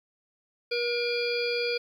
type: harmonic tone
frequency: 478.4 Hz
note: A#4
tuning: 45 cents sharp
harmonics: 1 / 3 / 5 / 7 / 9 / 10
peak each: -28 / -39 / -32 / -41 / -39 / -34 dBFS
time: 0.71-1.78 s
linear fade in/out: 10 ms
effects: 10-bit